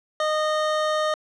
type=tone; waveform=25% pulse; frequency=616 Hz; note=D#5; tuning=17 cents flat; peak=-17 dBFS; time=0.2-1.14 s; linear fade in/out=2 ms; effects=low-pass 5000 Hz 12 dB/octave